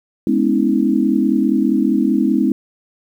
sine chord, C# minor seventh, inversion second, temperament equal with one note detuned, 207.7 / 246.9 / 277.2 / 322.1 Hz, G#3 / B3 / C#4 / E4, 0 / 0 / 0 / -40 cents, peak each -18 dBFS, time 0.27-2.52 s, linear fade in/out 2 ms, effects 8-bit

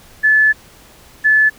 sine tone pair in turn, 1732 / 1732 Hz, A6 / A6, -28 / -28 cents, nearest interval unison, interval 0 cents, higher neither, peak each -8 dBFS, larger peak neither, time 0.23-0.53 / 1.24-1.5 s, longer first, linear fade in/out 20 ms, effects pink hiss -44 dBFS RMS until 1.58 s

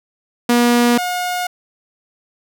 sawtooth tone pair in turn, 240 / 719.2 Hz, B3 / F#5, -49 / -49 cents, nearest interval octave + perfect fifth, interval 1900 cents, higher second, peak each -7 / -15 dBFS, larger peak first, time 0.49-0.98 / 0.98-1.47 s, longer neither, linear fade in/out 5 ms, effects none

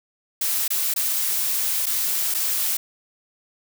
blue noise with dropouts, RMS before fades -23 dBFS, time 0.41-2.77 s, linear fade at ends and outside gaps 5 ms, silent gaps 0.679-0.703 / 0.939-0.961 / 1.859-1.865 / 2.342-2.346 s, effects none

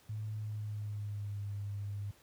sine tone with pitch glide, 107.4 to 101.37 Hz, A2 to G#2, -41 to -41 cents, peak -36 dBFS, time 0.09-2.11 s, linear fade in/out 5 ms, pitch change -100 cents, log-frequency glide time 0.36-1.43 s, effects pink hiss -64 dBFS RMS until 2.22 s + high-pass 60 Hz 12 dB/octave

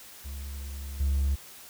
triangle tone with level steps, 69.3 Hz, C#2, in tune, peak -33 / -20 dBFS, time 0.24-1.36 s, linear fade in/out 20 ms, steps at 1 s, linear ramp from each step 5 ms, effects tanh soft clip ceiling -18 dBFS + white hiss -48 dBFS RMS until 1.69 s

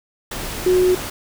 sine tone in noise, 365.9 Hz, F#4, 19 cents flat, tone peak -12 dBFS, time 0.66-0.95 s, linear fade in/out 5 ms, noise pink, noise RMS -28 dBFS, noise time 0.31-1.1 s, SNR +13 dB, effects none

